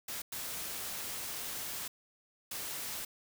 white noise bursts at uneven times, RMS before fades -40 dBFS, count 3, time 0.08-0.22 / 0.32-1.88 / 2.51-3.05 s, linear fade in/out 5 ms, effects none

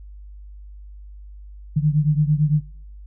sine beating tone pair, 147.9 / 156.8 Hz, D3 / D#3, +13 / +14 cents, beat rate 8.9 Hz, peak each -17 / -20 dBFS, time 1.76-2.61 s, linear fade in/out 10 ms, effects noise-tail reverb RT60 0.5 s tail -20 dB re dry + added 50 Hz sine -37 dBFS peak until 3.06 s

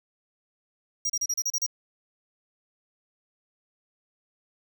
square tone bursts, 5700 Hz, F8, 34 cents sharp, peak -25 dBFS, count 8, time 1.05-1.664 s, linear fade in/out 5 ms, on 47 ms, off 34 ms, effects none

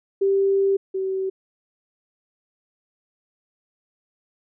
sine tone pair in turn, 392 / 381.7 Hz, G4 / G4, 0 / -46 cents, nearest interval unison, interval 46 cents, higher first, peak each -16 / -22 dBFS, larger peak first, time 0.21-0.77 / 0.94-1.3 s, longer first, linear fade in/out 10 ms, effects none

